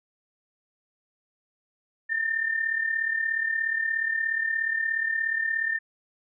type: tone with amplitude modulation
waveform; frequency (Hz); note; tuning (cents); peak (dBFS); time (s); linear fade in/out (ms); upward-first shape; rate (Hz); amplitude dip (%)
sine; 1800; A6; +39; -21; 2.09-5.79; 20; sine; 36.9; 65
effects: none